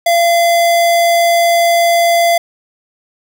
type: tone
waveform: square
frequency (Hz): 683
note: F5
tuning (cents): -39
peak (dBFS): -9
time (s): 0.06-2.38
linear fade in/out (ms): 5
effects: none